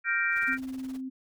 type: chord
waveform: sine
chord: G minor seventh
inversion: third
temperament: equal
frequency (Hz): 1396.9 / 1568 / 1864.7 / 2349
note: F6 / G6 / Bb6 / D7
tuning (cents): 0 / 0 / 0 / 0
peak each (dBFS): -30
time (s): 0.04-0.58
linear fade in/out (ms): 50
type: noise with tremolo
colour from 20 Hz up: pink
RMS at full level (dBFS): -48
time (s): 0.31-1.01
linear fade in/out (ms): 50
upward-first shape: triangle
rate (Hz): 19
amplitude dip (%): 95
type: tone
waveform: sine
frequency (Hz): 261.6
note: C4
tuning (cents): 0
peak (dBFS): -33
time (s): 0.47-1.1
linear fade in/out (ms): 20
effects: none